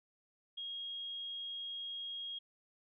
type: tone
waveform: sine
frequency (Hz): 3270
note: G#7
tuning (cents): -28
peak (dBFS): -40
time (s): 0.57-2.39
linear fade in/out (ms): 10
effects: none